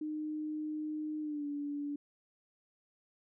sine tone with pitch glide, 306.1 to 288.9 Hz, D#4 to D4, -28 to -28 cents, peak -35 dBFS, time 0.01-1.96 s, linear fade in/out 5 ms, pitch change -100 cents, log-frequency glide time 1.21-1.46 s, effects none

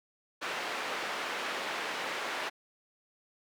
white band-pass noise, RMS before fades -36 dBFS, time 0.41-2.5 s, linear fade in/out 20 ms, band 370 to 2200 Hz, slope 12 dB/octave, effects none

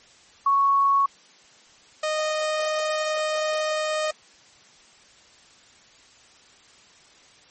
sine / sawtooth tone pair in turn, 1108.7 / 617.9 Hz, C#6 / D#5, 0 / -12 cents, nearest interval minor seventh, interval 1012 cents, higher first, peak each -16 / -19 dBFS, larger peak first, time 0.46-1.06 / 2.03-4.11 s, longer second, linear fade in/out 5 ms, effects white hiss -53 dBFS RMS until 7.5 s + MP3 32 kbps

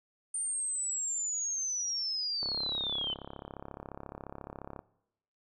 sine linear sweep, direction down, 8990 to 3005 Hz, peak -31 dBFS, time 0.34-3.14 s, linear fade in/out 5 ms
click train, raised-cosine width 1 ms, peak -28 dBFS, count 82, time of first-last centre 2.43-4.792 s, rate 34.3 Hz
effects noise-tail reverb RT60 0.9 s tail -21 dB re dry

